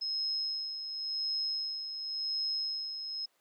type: tone with tremolo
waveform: sine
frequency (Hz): 5150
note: E8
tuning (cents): -41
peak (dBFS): -30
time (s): 0.01-3.26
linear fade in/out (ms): 10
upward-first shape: sine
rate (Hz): 0.92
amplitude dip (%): 55
effects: pink hiss -72 dBFS RMS until 3.4 s + high-pass 400 Hz 12 dB/octave